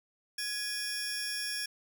sawtooth tone cluster, 1674 / 2451 / 5490 Hz, G#6 / D#7 / F8, +13 / -27 / -31 cents, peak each -35 / -39 / -33 dBFS, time 0.38-1.66 s, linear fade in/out 5 ms, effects none

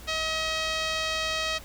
5% pulse tone with low-pass filter, 636 Hz, D#5, 38 cents sharp, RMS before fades -29 dBFS, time 0.07-1.59 s, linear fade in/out 20 ms, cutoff 4200 Hz, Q 0.94, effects added 57 Hz sine -44 dBFS peak until 1.64 s + pink hiss -47 dBFS RMS until 1.64 s

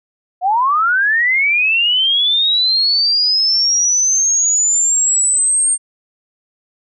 sine linear sweep, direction up, 698.5 to 8700 Hz, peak -11 dBFS, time 0.41-5.78 s, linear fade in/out 50 ms, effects none

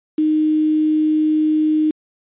sine tone with quantisation, 308.9 Hz, D#4, 12 cents flat, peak -13 dBFS, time 0.18-1.91 s, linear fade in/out 5 ms, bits 6, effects resampled to 8000 Hz

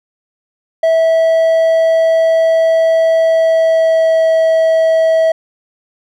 triangle tone with pitch glide, 652 to 647.5 Hz, E5 to E5, -19 to -31 cents, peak -6 dBFS, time 0.83-5.32 s, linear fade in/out 5 ms, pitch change -12 cents, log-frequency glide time 3.2-4.29 s, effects none

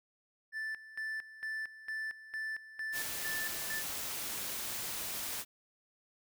triangle tone with tremolo, 1760 Hz, A6, in tune, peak -34 dBFS, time 0.52-3.83 s, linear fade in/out 50 ms, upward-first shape square, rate 2.2 Hz, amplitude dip 80%
white noise, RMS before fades -39 dBFS, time 2.92-5.45 s, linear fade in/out 50 ms
effects none

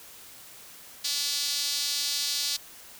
sawtooth tone with high-pass filter, 287.4 Hz, D4, 37 cents flat, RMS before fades -29 dBFS, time 1.04-2.57 s, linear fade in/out 10 ms, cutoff 4400 Hz, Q 2.6, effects white hiss -48 dBFS RMS until 2.99 s

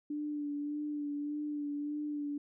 sine tone with vibrato, 293.7 Hz, D4, in tune, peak -34 dBFS, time 0.1-2.38 s, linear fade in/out 5 ms, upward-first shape sine, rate 1.7 Hz, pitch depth 26 cents each way, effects none

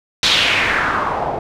white noise with low-pass filter sweep, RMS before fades -17 dBFS, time 0.23-1.39 s, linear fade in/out 2 ms, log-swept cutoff 4200 to 620 Hz, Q 2.9, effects none

